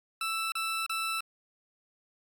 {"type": "tone bursts", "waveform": "20% pulse", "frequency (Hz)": 1323, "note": "E6", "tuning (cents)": 6, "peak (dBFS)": -25, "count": 3, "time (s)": [0.21, 1.206], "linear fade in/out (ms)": 2, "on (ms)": 310, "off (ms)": 33, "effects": ["AAC 64 kbps"]}